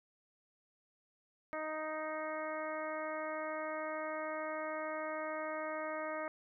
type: harmonic tone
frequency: 311.1 Hz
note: D#4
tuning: in tune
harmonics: 1 / 2 / 3 / 4 / 5 / 6 / 7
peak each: -47 / -40 / -47 / -44 / -49 / -49 / -49 dBFS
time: 1.53-6.28 s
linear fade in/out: 0 ms
effects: none